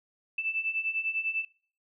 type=beating tone pair; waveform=sine; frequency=2637 / 2647 Hz; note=E7 / E7; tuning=0 / +7 cents; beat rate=10 Hz; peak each=-34 / -30 dBFS; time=0.38-1.45 s; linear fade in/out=5 ms; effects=noise-tail reverb RT60 0.5 s tail -24 dB re dry